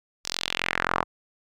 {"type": "tone with band-pass filter sweep", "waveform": "sawtooth", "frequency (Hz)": 43.77, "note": "F1", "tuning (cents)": 5, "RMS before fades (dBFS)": -28, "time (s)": [0.24, 1.04], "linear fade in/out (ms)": 20, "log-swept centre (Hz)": [5700, 1000], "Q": 2.4, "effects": []}